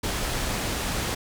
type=low-pass noise; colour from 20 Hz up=pink; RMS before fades=-28 dBFS; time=0.03-1.15 s; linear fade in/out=10 ms; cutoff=11000 Hz; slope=12 dB/octave; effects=none